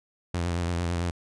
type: tone with vibrato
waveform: sawtooth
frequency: 86.4 Hz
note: F2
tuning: 18 cents flat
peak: -22 dBFS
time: 0.34-1.11 s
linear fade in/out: 5 ms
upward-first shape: sine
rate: 8.9 Hz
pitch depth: 44 cents each way
effects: resampled to 22050 Hz